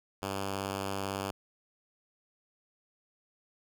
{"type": "tone", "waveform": "5% pulse", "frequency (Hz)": 98, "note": "G2", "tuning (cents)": 0, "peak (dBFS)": -22, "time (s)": [0.22, 1.31], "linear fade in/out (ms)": 5, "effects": []}